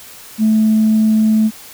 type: tone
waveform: sine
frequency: 217.9 Hz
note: A3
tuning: 17 cents flat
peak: -8 dBFS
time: 0.38-1.51 s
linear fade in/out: 50 ms
effects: tanh soft clip ceiling -5 dBFS + white hiss -37 dBFS RMS until 1.73 s